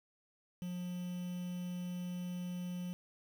triangle tone with quantisation, 178.5 Hz, F3, 38 cents sharp, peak -36 dBFS, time 0.62-2.93 s, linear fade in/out 0 ms, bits 9, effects none

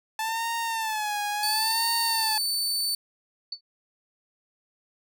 sawtooth tone with vibrato, 874 Hz, A5, 12 cents flat, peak -23 dBFS, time 0.19-2.38 s, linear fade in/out 2 ms, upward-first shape sine, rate 0.71 Hz, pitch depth 99 cents each way
sawtooth tone, 4523 Hz, C#8, 34 cents sharp, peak -22 dBFS, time 1.43-2.95 s, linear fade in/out 2 ms
sine tone with exponential decay, 4489 Hz, C#8, 21 cents sharp, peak -27 dBFS, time 3.52-3.61 s, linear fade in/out 5 ms, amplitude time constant 18 ms
effects none

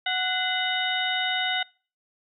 harmonic tone with a mistuned harmonic, 740 Hz, F#5, in tune, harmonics 1 / 2 / 3 / 4 / 5, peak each -30 / -30 / -30 / -30 / -30 dBFS, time 0.06-1.63 s, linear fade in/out 5 ms, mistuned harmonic 3, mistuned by -140 cents, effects noise-tail reverb RT60 0.4 s tail -26 dB re dry

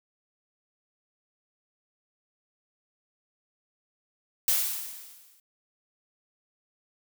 blue noise with exponential decay, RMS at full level -22 dBFS, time 4.48-5.4 s, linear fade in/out 2 ms, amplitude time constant 200 ms, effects none

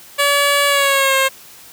10% pulse tone with pitch glide, 570 to 534.9 Hz, C#5 to C5, +48 to +38 cents, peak -4 dBFS, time 0.18-1.29 s, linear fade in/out 20 ms, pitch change -110 cents, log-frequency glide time 0.67-1.15 s, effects white hiss -41 dBFS RMS until 1.72 s

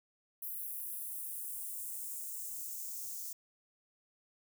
violet noise with high-pass filter sweep, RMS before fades -42 dBFS, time 0.42-3.33 s, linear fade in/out 5 ms, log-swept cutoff 12000 to 6000 Hz, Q 2.1, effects none

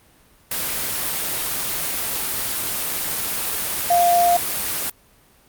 sine tone in noise, 698.5 Hz, F5, in tune, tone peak -13 dBFS, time 3.9-4.37 s, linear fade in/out 5 ms, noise white, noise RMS -24 dBFS, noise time 0.51-4.9 s, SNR +8 dB, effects pink hiss -54 dBFS RMS until 5.48 s + Opus 32 kbps

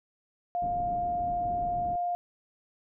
sine tone, 704 Hz, F5, 14 cents sharp, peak -27 dBFS, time 0.55-2.15 s, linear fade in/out 0 ms
pink low-pass noise, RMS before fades -41 dBFS, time 0.62-1.96 s, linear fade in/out 2 ms, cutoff 330 Hz, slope 12 dB/octave
effects none

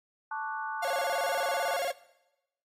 sine chord, D major seventh, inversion second, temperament equal, 880 / 1108.7 / 1174.7 / 1480 Hz, A5 / C#6 / D6 / F#6, 0 / 0 / 0 / 0 cents, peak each -35 / -41 / -41 / -38 dBFS, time 0.31-1.77 s, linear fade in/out 5 ms
45% pulse tone with vibrato, 620 Hz, D#5, 6 cents flat, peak -29 dBFS, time 0.82-1.92 s, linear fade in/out 10 ms, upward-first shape square, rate 18 Hz, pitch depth 210 cents each way
effects noise-tail reverb RT60 0.9 s tail -18 dB re dry + AAC 48 kbps

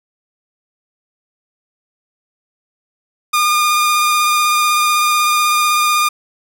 sawtooth tone with vibrato, 1213 Hz, D#6, 44 cents flat, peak -8 dBFS, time 3.33-6.09 s, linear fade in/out 10 ms, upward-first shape triangle, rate 16 Hz, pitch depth 17 cents each way, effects none

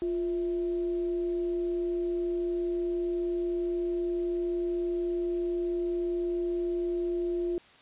sine tone with frequency modulation, 349.2 Hz, F4, in tune, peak -27 dBFS, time 0.02-7.58 s, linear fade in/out 0 ms, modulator 306 Hz, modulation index 0.22, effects white hiss -56 dBFS RMS until 7.81 s + resampled to 8000 Hz

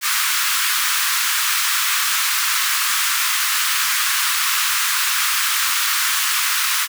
pink high-pass noise, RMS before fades -19 dBFS, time 0.01-6.88 s, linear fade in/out 50 ms, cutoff 1100 Hz, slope 48 dB/octave, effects none

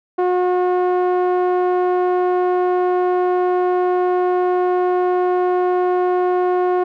sawtooth tone with low-pass filter, 361.7 Hz, F#4, 39 cents flat, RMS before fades -17 dBFS, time 0.18-6.84 s, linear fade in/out 10 ms, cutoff 910 Hz, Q 1.1, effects none

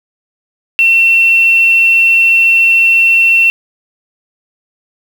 sine tone with quantisation, 2707 Hz, E7, 45 cents sharp, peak -5 dBFS, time 0.79-3.5 s, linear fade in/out 0 ms, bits 5, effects none

